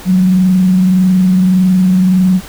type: tone with frequency modulation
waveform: sine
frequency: 185 Hz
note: F#3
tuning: in tune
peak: -6 dBFS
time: 0.05-2.41 s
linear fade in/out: 50 ms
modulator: 21.7 Hz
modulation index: 0.23
effects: pink hiss -32 dBFS RMS until 2.48 s